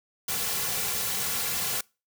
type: noise with comb filter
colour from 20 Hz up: white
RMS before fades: -29 dBFS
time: 0.28-1.81 s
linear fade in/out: 5 ms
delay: 3.2 ms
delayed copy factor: -0.75
effects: noise-tail reverb RT60 0.3 s tail -25 dB re dry